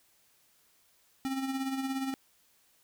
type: tone with tremolo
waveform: square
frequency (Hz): 267.1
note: C4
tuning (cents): +36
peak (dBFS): -30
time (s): 1.25-2.14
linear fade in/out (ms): 0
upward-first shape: sine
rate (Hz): 17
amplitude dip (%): 50
effects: white hiss -67 dBFS RMS until 2.83 s